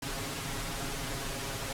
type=noise with comb filter; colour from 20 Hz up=pink; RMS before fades=-36 dBFS; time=0.02-1.73 s; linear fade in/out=5 ms; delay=7.3 ms; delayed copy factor=+1; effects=low-pass 12000 Hz 12 dB/octave